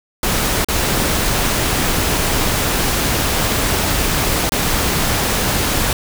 pink noise with dropouts, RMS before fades -17 dBFS, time 0.23-5.93 s, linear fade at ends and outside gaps 2 ms, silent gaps 0.646-0.685 / 4.494-4.52 s, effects none

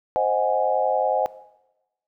sine chord, Ab dominant seventh, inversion first, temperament equal, 523.3 / 622.3 / 740 / 830.6 Hz, C5 / Eb5 / Gb5 / Ab5, 0 / 0 / 0 / 0 cents, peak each -24 dBFS, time 0.16-1.26 s, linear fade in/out 0 ms, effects noise-tail reverb RT60 1.0 s tail -18 dB re dry

